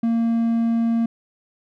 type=tone; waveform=triangle; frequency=230.2 Hz; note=A#3; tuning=22 cents flat; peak=-15 dBFS; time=0.03-1.06 s; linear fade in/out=5 ms; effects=none